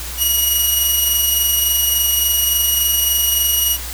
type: tone with amplitude modulation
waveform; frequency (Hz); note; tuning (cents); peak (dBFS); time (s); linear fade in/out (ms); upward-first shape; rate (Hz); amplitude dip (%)
5% pulse; 2900; F#7; -35; -4; 0.17-3.78; 50; sine; 23.5; 35
effects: added 60 Hz sine -29 dBFS peak until 3.93 s + white hiss -29 dBFS RMS until 3.93 s